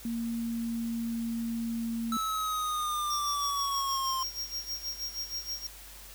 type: tone with pitch glide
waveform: sine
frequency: 231.7 to 230 Hz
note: A#3 to A#3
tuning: -10 to -23 cents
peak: -30 dBFS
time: 0.05-2.17 s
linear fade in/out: 2 ms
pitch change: -13 cents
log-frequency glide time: 0.3-2 s
type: linear sweep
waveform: square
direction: down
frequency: 1314 to 1046.5 Hz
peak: -30 dBFS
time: 2.12-4.23 s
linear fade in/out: 2 ms
type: tone with tremolo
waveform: square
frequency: 5588 Hz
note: F8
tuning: in tune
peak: -32 dBFS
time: 3.1-5.67 s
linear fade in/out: 5 ms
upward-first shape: sine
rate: 6.3 Hz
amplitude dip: 80%
effects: added 50 Hz sine -51 dBFS peak until 6.14 s + white hiss -49 dBFS RMS until 6.14 s